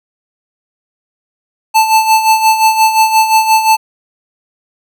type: tone with tremolo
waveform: square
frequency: 880 Hz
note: A5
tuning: in tune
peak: -5 dBFS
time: 1.74-3.77 s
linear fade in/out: 20 ms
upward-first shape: sine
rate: 5.7 Hz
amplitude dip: 65%
effects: none